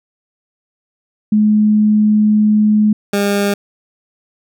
sine / 20% pulse tone pair in turn, 212.2 / 201.9 Hz, G#3 / G#3, +38 / -49 cents, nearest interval minor second, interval 87 cents, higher first, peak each -8 dBFS, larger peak neither, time 1.32-2.93 / 3.13-3.54 s, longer first, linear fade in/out 5 ms, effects none

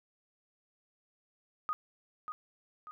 sine tone with echo, 1244.5 Hz, D#6, in tune, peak -30 dBFS, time 1.69-1.73 s, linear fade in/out 0 ms, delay 590 ms, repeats 2, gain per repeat -7 dB, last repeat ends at 2.91 s, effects none

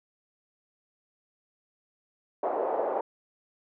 white band-pass noise, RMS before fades -29 dBFS, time 2.43-3.01 s, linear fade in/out 5 ms, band 410 to 750 Hz, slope 24 dB/octave, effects none

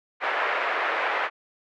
white band-pass noise, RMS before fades -26 dBFS, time 0.2-1.3 s, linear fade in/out 50 ms, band 460 to 2100 Hz, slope 24 dB/octave, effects none

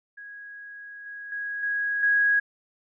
sine tone with level steps, 1654 Hz, G#6, 8 cents flat, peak -39 / -36 / -29 / -24 / -18 dBFS, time 0.17-2.4 s, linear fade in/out 10 ms, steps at 1.06 / 1.32 / 1.63 / 2.03 s, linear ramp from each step 2 ms, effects none

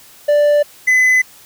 triangle tone pair in turn, 587.3 / 2017 Hz, D5 / B6, 0 / +36 cents, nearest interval octave + major sixth, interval 2136 cents, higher second, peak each -7 dBFS, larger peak neither, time 0.28-0.63 / 0.87-1.22 s, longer neither, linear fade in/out 10 ms, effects white hiss -43 dBFS RMS until 1.45 s

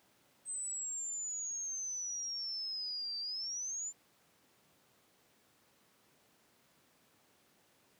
sine exponential two-way sweep, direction down then up, 8270 to 4640 to 7230 Hz, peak -37 dBFS, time 0.45-3.93 s, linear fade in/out 50 ms, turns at 3.19 s, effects pink hiss -69 dBFS RMS until 7.99 s + high-pass 150 Hz 12 dB/octave

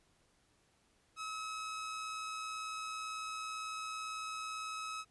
sawtooth tone with amplitude modulation, 1284 Hz, E6, 46 cents flat, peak -35 dBFS, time 1.16-5.05 s, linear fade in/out 50 ms, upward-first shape sine, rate 118 Hz, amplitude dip 25%, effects pink hiss -72 dBFS RMS until 5.1 s + resampled to 24000 Hz

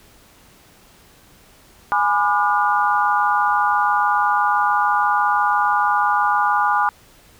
sine chord, G# diminished seventh, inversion none, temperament just, 830.6 / 996.7 / 1196.1 / 1435.3 Hz, G#5 / B5 / D6 / F6, 0 / +16 / +31 / +47 cents, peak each -19 / -21 / -20 / -22 dBFS, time 1.92-6.89 s, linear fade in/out 0 ms, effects pink hiss -50 dBFS RMS until 7.39 s

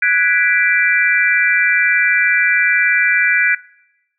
sine chord, G# half-diminished seventh, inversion third, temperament equal, 1480 / 1661.2 / 1975.5 / 2349 Hz, F#6 / G#6 / B6 / D7, 0 / 0 / 0 / 0 cents, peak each -17 dBFS, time 0.02-3.55 s, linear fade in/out 5 ms, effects noise-tail reverb RT60 0.9 s tail -21 dB re dry

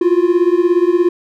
triangle beating tone pair, 342.8 / 359.8 Hz, F4 / F#4, -32 / -48 cents, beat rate 17 Hz, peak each -11 dBFS, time 0.01-1.09 s, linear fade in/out 5 ms, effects none

